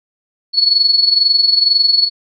sine tone with amplitude modulation, 4397 Hz, C#8, 15 cents flat, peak -6 dBFS, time 0.53-2.1 s, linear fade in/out 50 ms, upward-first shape sine, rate 22.1 Hz, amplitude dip 70%, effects none

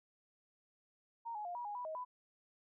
sine tone with pitch steps, 927 / 841 / 705 / 964 / 826 / 984 / 631 / 996 Hz, A#5 / G#5 / F5 / B5 / G#5 / B5 / D#5 / B5, -10 / +22 / +16 / -42 / -10 / -7 / +24 / +14 cents, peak -40 dBFS, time 1.25-2.05 s, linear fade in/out 20 ms, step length 100 ms, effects none

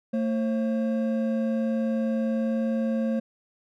triangle tone pair together, 224.9 / 534.9 Hz, A3 / C5, +38 / +38 cents, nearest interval octave + minor third, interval 1500 cents, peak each -22 / -28 dBFS, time 0.13-3.2 s, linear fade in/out 10 ms, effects none

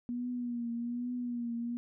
sine tone with vibrato, 240.3 Hz, B3, 47 cents flat, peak -33 dBFS, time 0.09-1.77 s, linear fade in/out 0 ms, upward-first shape triangle, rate 1.2 Hz, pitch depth 54 cents each way, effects none

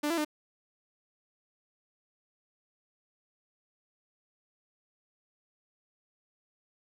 sawtooth tone with pitch steps, 295.7 / 335.8 / 301.9 Hz, D4 / E4 / D4, +12 / +32 / +48 cents, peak -24 dBFS, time 0.03-0.249 s, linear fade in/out 10 ms, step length 73 ms, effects none

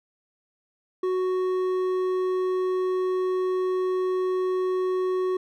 triangle tone with hard clipping, 370 Hz, F#4, in tune, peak -24 dBFS, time 1.03-5.37 s, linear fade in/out 5 ms, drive 10 dB, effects none

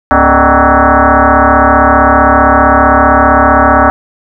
sine tone with frequency modulation, 277.2 Hz, C#4, in tune, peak -3 dBFS, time 0.11-3.9 s, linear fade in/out 0 ms, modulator 173 Hz, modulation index 7.3, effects none

